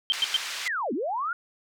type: tone bursts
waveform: sine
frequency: 3136 Hz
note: G7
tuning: in tune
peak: -19 dBFS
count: 3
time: 0.1-0.364 s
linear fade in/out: 0 ms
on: 22 ms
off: 99 ms
type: band-pass noise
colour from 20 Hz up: pink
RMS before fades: -34 dBFS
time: 0.13-0.68 s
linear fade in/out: 2 ms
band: 1800 to 5800 Hz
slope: 12 dB/octave
type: linear two-way sweep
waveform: sine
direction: down then up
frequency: 2134 to 216 to 1459 Hz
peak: -26 dBFS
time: 0.66-1.33 s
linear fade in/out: 2 ms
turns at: 0.93 s
effects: none